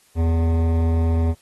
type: tone with hard clipping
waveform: sine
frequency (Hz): 82.41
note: E2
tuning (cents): 0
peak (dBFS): -18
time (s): 0.15-1.35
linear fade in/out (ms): 50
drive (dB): 15
effects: white hiss -57 dBFS RMS until 1.41 s + AAC 32 kbps